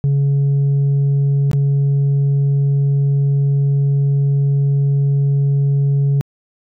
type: tone with dropouts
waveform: sine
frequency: 140 Hz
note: C#3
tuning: 18 cents sharp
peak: -9 dBFS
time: 0.04-6.21 s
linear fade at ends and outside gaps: 0 ms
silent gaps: 1.514-1.532 s
effects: tanh soft clip ceiling -11 dBFS